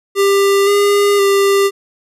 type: tone with pitch steps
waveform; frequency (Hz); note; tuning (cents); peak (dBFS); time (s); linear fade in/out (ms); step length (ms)
square; 396.7 / 405.8 / 396.5; G4 / G#4 / G4; +21 / -40 / +20; -10; 0.15-1.71; 50; 520
effects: resampled to 32000 Hz